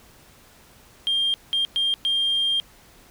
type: tone bursts at uneven times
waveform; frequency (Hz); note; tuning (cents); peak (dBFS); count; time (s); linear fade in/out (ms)
sine; 3200; G7; +35; -18; 4; 1.07-1.34 / 1.53-1.65 / 1.76-1.94 / 2.05-2.6; 0
effects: tanh soft clip ceiling -16 dBFS + pink hiss -52 dBFS RMS until 3.1 s